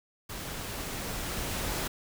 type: noise with level ramp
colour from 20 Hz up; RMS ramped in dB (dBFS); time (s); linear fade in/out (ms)
pink; -39 to -32; 0.29-1.88; 10
effects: none